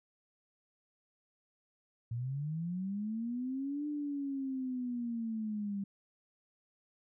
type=linear two-way sweep; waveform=sine; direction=up then down; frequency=113.1 to 298.2 to 196.2 Hz; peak=-34 dBFS; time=2.11-5.84 s; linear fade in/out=5 ms; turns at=3.87 s; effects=none